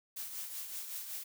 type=noise with tremolo; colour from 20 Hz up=blue; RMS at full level=-40 dBFS; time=0.16-1.24 s; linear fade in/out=10 ms; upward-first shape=triangle; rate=5.3 Hz; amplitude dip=55%; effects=none